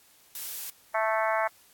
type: noise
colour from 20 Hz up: blue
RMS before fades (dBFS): -36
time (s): 0.35-0.7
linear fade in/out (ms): 2
type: harmonic tone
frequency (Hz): 220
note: A3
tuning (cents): 0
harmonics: 3 / 4 / 5 / 6 / 7 / 8 / 9 / 10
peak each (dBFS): -28 / -30 / -32 / -34 / -35 / -36 / -37 / -38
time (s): 0.94-1.48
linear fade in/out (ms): 10
effects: white hiss -59 dBFS RMS until 1.73 s + AAC 64 kbps